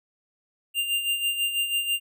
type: tone with tremolo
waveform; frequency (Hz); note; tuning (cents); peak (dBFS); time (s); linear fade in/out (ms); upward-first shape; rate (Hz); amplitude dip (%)
square; 2794; F7; 0; -22; 0.74-2; 50; sine; 6.1; 60
effects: none